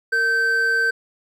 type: tone pair together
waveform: triangle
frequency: 460 / 1549.6 Hz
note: A#4 / G6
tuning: -23 / -20 cents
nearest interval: octave + major sixth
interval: 2103 cents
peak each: -26 / -15 dBFS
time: 0.12-0.91 s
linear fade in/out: 10 ms
effects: none